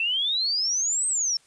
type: exponential two-way sweep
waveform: sine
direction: up then down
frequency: 2637 to 8372 to 5320 Hz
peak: -22 dBFS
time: 0-1.37 s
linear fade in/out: 2 ms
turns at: 1.07 s
effects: white hiss -59 dBFS RMS until 1.46 s + resampled to 22050 Hz